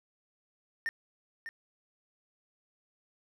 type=tone with echo; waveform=triangle; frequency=1817 Hz; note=A#6; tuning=45 cents flat; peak=-28 dBFS; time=0.86-0.89 s; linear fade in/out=0 ms; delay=600 ms; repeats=1; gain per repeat=-9 dB; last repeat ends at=1.49 s; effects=none